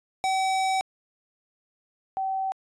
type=tone pair in turn; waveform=square / sine; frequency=763 / 767.9 Hz; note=G5 / G5; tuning=-47 / -36 cents; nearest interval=unison; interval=11 cents; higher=second; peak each=-23 / -25 dBFS; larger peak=first; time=0.24-0.81 / 2.17-2.52 s; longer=first; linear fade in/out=0 ms; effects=resampled to 22050 Hz